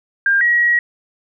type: tone pair in turn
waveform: sine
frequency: 1600 / 1906.8 Hz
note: G6 / A#6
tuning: +35 / +39 cents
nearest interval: minor third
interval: 304 cents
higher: second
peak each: -11 dBFS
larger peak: neither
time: 0.26-0.41 / 0.41-0.79 s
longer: second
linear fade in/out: 2 ms
effects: none